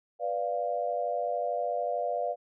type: chord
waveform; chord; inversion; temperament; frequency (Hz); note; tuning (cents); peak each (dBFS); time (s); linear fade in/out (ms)
sine; B diminished; none; equal; 493.9 / 587.3 / 698.5; B4 / D5 / F5; 0 / 0 / 0; -34 / -32 / -31; 0.19-2.36; 50
effects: none